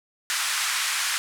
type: band-pass noise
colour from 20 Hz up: pink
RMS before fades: -26 dBFS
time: 0.3-1.18 s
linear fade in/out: 0 ms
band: 1200 to 11000 Hz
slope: 24 dB/octave
effects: none